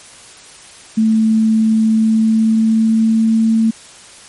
sine tone with pitch glide, 220.7 to 223.8 Hz, A3 to A3, +5 to +30 cents, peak -9 dBFS, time 0.97-3.71 s, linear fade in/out 10 ms, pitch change +25 cents, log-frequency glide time 1.85-3.47 s, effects white hiss -39 dBFS RMS until 4.28 s + MP3 48 kbps

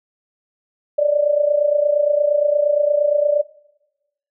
sine tone with amplitude modulation, 587.3 Hz, D5, in tune, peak -10 dBFS, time 0.98-3.42 s, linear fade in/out 10 ms, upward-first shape sine, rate 28.6 Hz, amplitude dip 70%, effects noise-tail reverb RT60 0.9 s tail -20 dB re dry

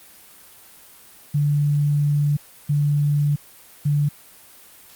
sine tone bursts at uneven times, 145.9 Hz, D3, 11 cents flat, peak -16 dBFS, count 3, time 1.34-2.37 / 2.69-3.36 / 3.85-4.09 s, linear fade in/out 10 ms, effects white hiss -47 dBFS RMS until 4.95 s + Opus 32 kbps

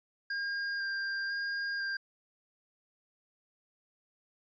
square tone with vibrato, 1603 Hz, G6, 38 cents sharp, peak -33 dBFS, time 0.3-1.97 s, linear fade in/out 5 ms, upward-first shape square, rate 1 Hz, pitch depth 13 cents each way, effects resampled to 16000 Hz

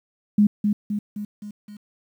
sine tone with echo, 207.7 Hz, G#3, in tune, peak -12 dBFS, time 0.38-0.47 s, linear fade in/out 5 ms, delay 260 ms, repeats 5, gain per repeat -5 dB, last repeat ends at 1.77 s, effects 9-bit

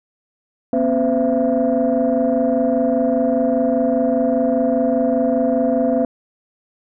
sine tone cluster, 241.1 / 266.1 / 511 / 672 Hz, B3 / C4 / C5 / E5, -41 / +29 / -41 / +33 cents, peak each -19 dBFS, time 0.73-6.05 s, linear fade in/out 2 ms, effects tanh soft clip ceiling -8 dBFS

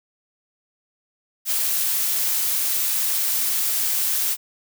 blue noise, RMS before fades -22 dBFS, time 1.45-4.37 s, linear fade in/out 50 ms, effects none

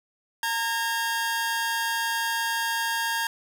sawtooth tone pair together, 917 / 1626.2 Hz, A#5 / G#6, -29 / -37 cents, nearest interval minor seventh, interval 992 cents, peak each -24 dBFS, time 0.43-3.27 s, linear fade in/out 2 ms, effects none

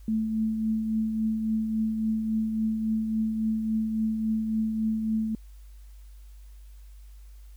sine tone with tremolo, 219.9 Hz, A3, 1 cent flat, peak -22 dBFS, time 0.08-5.35 s, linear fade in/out 2 ms, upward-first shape triangle, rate 3.6 Hz, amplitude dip 45%, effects added 50 Hz sine -44 dBFS peak until 7.56 s + white hiss -64 dBFS RMS until 7.56 s

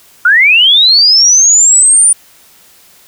sine linear sweep, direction up, 1379 to 9397 Hz, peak -3 dBFS, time 0.25-2.13 s, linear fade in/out 5 ms, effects white hiss -43 dBFS RMS until 3.07 s

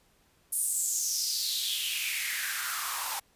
white noise with high-pass filter sweep, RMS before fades -31 dBFS, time 0.52-3.2 s, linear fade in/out 10 ms, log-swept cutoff 10000 to 850 Hz, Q 5.2, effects pink hiss -66 dBFS RMS until 3.35 s + resampled to 32000 Hz

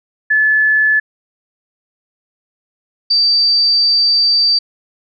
sine tone pair in turn, 1728 / 4648 Hz, A6 / D8, -32 / -19 cents, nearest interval octave + perfect fourth, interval 1713 cents, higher second, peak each -9 dBFS, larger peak neither, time 0.3-1 / 3.1-4.59 s, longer second, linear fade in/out 10 ms, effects none

